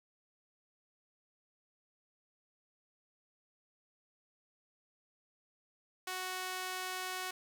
sawtooth tone with high-pass filter, 370 Hz, F#4, in tune, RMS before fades -40 dBFS, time 6.07-7.31 s, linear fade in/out 5 ms, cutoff 910 Hz, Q 0.64, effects none

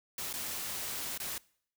white noise with dropouts, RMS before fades -38 dBFS, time 0.18-1.38 s, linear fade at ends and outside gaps 2 ms, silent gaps 0.329-0.338 / 1.177-1.2 s, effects noise-tail reverb RT60 0.6 s tail -23 dB re dry

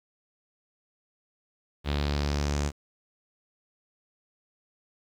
sawtooth tone with low-pass filter sweep, 72.4 Hz, D2, 24 cents flat, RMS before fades -28 dBFS, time 1.84-2.72 s, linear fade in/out 50 ms, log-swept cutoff 3600 to 7300 Hz, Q 2.8, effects 9-bit

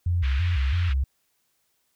sine tone with vibrato, 76.5 Hz, D#2, 29 cents flat, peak -20 dBFS, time 0.06-1.04 s, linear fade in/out 5 ms, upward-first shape square, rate 3 Hz, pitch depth 230 cents each way
white band-pass noise, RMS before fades -39 dBFS, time 0.22-0.94 s, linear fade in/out 20 ms, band 1300 to 3000 Hz, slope 24 dB/octave
effects white hiss -71 dBFS RMS until 1.95 s

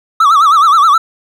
triangle tone with vibrato, 1228 Hz, D#6, 23 cents flat, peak -3 dBFS, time 0.2-0.98 s, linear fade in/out 5 ms, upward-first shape sine, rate 9.5 Hz, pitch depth 160 cents each way, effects none

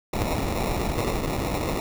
pink noise with sample-and-hold, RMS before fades -26 dBFS, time 0.13-1.8 s, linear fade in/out 2 ms, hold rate 1575 Hz, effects none

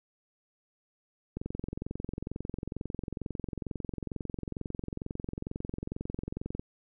click train, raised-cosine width 3 ms, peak -22 dBFS, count 117, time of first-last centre 1.37-6.595 s, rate 22.2 Hz, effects none

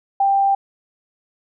sine tone, 789 Hz, G5, 11 cents sharp, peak -13 dBFS, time 0.2-0.55 s, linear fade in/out 5 ms, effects none

